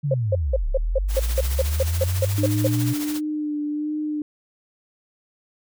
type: linear two-way sweep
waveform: sine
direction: down then up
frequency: 150.6 to 33.06 to 124.4 Hz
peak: -20 dBFS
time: 0.03-2.94 s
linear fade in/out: 20 ms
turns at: 0.68 s
type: tone bursts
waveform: sine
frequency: 532 Hz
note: C5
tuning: 29 cents sharp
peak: -17 dBFS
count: 13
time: 0.11-2.673 s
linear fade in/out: 5 ms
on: 31 ms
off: 180 ms
type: noise with tremolo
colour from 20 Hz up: white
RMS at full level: -31 dBFS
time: 1.08-3.21 s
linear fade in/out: 50 ms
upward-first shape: sine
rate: 14 Hz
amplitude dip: 55%
type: tone with vibrato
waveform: sine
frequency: 300 Hz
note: D4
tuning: 37 cents sharp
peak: -23 dBFS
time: 2.38-4.22 s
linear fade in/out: 2 ms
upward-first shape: sine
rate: 1.4 Hz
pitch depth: 24 cents each way
effects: none